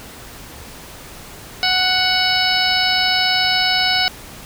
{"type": "harmonic tone with a mistuned harmonic", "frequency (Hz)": 740, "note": "F#5", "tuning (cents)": 0, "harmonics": [1, 2, 3, 4, 5, 6, 7], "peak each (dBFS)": [-22, -22, -22, -22, -22, -22, -22], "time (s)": [1.63, 4.08], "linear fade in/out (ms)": 0, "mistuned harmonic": 5, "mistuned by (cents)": 76, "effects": ["pink hiss -37 dBFS RMS until 4.45 s"]}